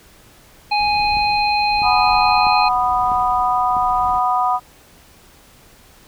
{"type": "harmonic tone", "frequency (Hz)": 830.6, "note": "G#5", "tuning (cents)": 0, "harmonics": [1, 3, 5], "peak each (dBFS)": [-16, -21, -23], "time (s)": [0.71, 2.69], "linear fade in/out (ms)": 10}
{"type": "noise with tremolo", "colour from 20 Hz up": "brown", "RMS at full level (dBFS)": -33, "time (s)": [0.79, 4.19], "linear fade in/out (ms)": 0, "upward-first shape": "triangle", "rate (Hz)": 0.96, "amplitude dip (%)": 60}
{"type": "click train", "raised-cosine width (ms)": 3, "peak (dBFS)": -20, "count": 5, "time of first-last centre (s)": [1.17, 3.767], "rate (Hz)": 1.54}
{"type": "chord", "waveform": "sine", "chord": "B major", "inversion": "second", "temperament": "just", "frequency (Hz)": [740.8, 987.8, 1234.7], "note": ["F#5", "B5", "D#6"], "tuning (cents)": [2, 0, -14], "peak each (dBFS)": [-18, -19, -20], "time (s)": [1.82, 4.6], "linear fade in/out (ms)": 50}
{"effects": ["pink hiss -48 dBFS RMS until 6.07 s"]}